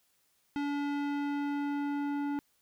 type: tone with low-pass filter sweep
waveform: square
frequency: 286.6 Hz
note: D4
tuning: 42 cents flat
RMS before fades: -33 dBFS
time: 0.56-2.39 s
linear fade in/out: 0 ms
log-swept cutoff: 3300 to 1400 Hz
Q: 0.71
effects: white hiss -72 dBFS RMS until 2.61 s